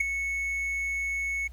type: tone with ADSR envelope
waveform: triangle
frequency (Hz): 2207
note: C#7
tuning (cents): -8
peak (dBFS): -17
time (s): 0-1.48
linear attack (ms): 8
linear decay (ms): 9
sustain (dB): -9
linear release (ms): 12
effects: added 60 Hz sine -41 dBFS peak until 1.52 s + pink hiss -62 dBFS RMS until 1.52 s